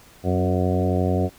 harmonic tone with a mistuned harmonic, 91.5 Hz, F#2, 19 cents flat, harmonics 1 / 2 / 3 / 4 / 5 / 6 / 7 / 8, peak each -22 / -25 / -27 / -28 / -29 / -30 / -30 / -31 dBFS, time 0.23-1.3 s, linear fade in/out 50 ms, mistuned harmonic 3, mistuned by -16 cents, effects pink hiss -50 dBFS RMS until 1.38 s

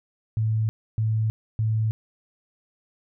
sine tone bursts, 110 Hz, A2, in tune, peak -20 dBFS, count 3, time 0.37-1.91 s, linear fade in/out 0 ms, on 320 ms, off 290 ms, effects none

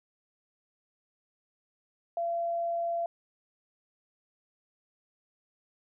sine tone, 681 Hz, F5, 44 cents flat, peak -28 dBFS, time 2.17-3.06 s, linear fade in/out 2 ms, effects none

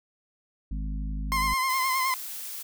harmonic tone, 51.91 Hz, G#1, in tune, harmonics 1 / 3 / 4 / 5, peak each -29 / -39 / -41 / -43 dBFS, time 0.71-1.54 s, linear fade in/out 5 ms
30% pulse tone with vibrato, 1045 Hz, C6, 2 cents flat, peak -21 dBFS, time 1.32-2.14 s, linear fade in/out 0 ms, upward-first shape sine, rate 9.6 Hz, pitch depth 41 cents each way
blue noise, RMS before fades -37 dBFS, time 1.69-2.63 s, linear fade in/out 10 ms
effects none

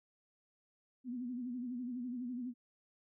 sine tone with vibrato, 246.9 Hz, B3, in tune, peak -38 dBFS, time 1.04-2.54 s, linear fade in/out 50 ms, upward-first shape sine, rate 12 Hz, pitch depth 78 cents each way, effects none

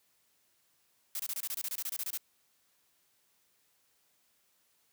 blue noise bursts, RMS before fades -36 dBFS, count 15, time 1.15-2.175 s, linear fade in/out 2 ms, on 45 ms, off 25 ms, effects white hiss -72 dBFS RMS until 4.92 s + high-pass 60 Hz 12 dB/octave

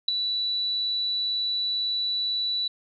sine tone with ADSR envelope, 3951 Hz, B7, in tune, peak -14 dBFS, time 0.08-2.68 s, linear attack 6 ms, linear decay 3 ms, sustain -10 dB, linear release 7 ms, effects none

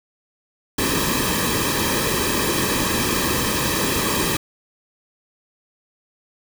pink noise with comb filter, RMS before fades -21 dBFS, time 0.78-4.37 s, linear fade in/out 5 ms, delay 1.4 ms, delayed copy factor -0.75, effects none

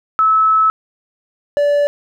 sine / triangle tone pair in turn, 1300 / 579.1 Hz, E6 / D5, -24 / -24 cents, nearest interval octave + major second, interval 1400 cents, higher first, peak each -9 dBFS, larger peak neither, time 0.19-0.7 / 1.57-1.87 s, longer first, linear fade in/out 0 ms, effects none

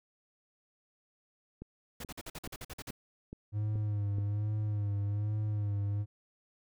click train, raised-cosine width 3 ms, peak -30 dBFS, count 7, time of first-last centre 1.62-4.184 s, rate 2.34 Hz
pink noise bursts, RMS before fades -43 dBFS, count 11, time 2-2.909 s, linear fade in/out 5 ms, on 39 ms, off 48 ms
triangle tone with vibrato, 103.83 Hz, G#2, in tune, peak -28 dBFS, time 3.52-6.06 s, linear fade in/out 50 ms, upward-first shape sine, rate 1.2 Hz, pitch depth 48 cents each way
effects none

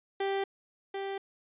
30% pulse tone with echo, 392 Hz, G4, in tune, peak -26 dBFS, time 0.2-0.44 s, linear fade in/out 5 ms, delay 740 ms, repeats 1, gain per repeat -5 dB, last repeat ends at 1.18 s, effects resampled to 8000 Hz

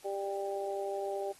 harmonic tone, 197.6 Hz, G3, 14 cents sharp, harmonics 2 / 3 / 4, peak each -36 / -38 / -39 dBFS, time 0.04-1.33 s, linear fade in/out 20 ms, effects white hiss -58 dBFS RMS until 1.39 s + AAC 32 kbps

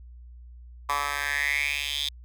10% pulse tone with high-pass filter sweep, 143.2 Hz, D3, 43 cents flat, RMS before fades -28 dBFS, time 0.89-2.09 s, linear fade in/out 5 ms, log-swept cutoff 1100 to 3600 Hz, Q 6.2, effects added 60 Hz sine -43 dBFS peak until 2.24 s

